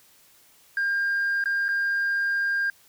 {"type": "tone with dropouts", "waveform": "sine", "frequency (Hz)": 1604, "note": "G6", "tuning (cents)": 39, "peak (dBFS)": -20, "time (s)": [0.77, 2.7], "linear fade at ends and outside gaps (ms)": 2, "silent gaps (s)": [[1.44, 1.457], [1.683, 1.688]], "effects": ["tanh soft clip ceiling -20 dBFS", "white hiss -57 dBFS RMS until 2.88 s"]}